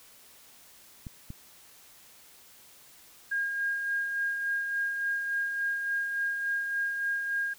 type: clicks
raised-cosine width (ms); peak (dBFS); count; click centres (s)
5; -27; 2; 1.068 / 1.304
type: tone with tremolo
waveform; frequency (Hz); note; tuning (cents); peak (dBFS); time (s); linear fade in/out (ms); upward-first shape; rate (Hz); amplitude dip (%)
sine; 1621; G#6; -42; -26; 3.31-7.54; 10; sine; 3.5; 40
effects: white hiss -55 dBFS RMS until 7.58 s